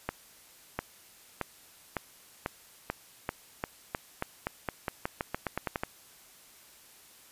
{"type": "accelerating click train", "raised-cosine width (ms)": 0.5, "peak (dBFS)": -15, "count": 21, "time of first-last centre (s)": [0.09, 5.835], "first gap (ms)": 700, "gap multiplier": 0.89, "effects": ["white hiss -56 dBFS RMS until 7.31 s", "resampled to 32000 Hz"]}